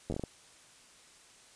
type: slowing click train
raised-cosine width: 2 ms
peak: -22 dBFS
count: 7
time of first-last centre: 0.1-0.237 s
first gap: 10 ms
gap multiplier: 1.33
effects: white hiss -58 dBFS RMS until 1.55 s + resampled to 22050 Hz